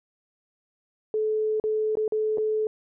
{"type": "tone with dropouts", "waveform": "sine", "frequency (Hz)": 432.3, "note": "A4", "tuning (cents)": -31, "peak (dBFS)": -22, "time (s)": [1.14, 2.67], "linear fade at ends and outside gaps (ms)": 1, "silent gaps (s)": [[1.599, 1.639], [1.954, 1.971], [2.079, 2.122], [2.374, 2.382]], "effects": []}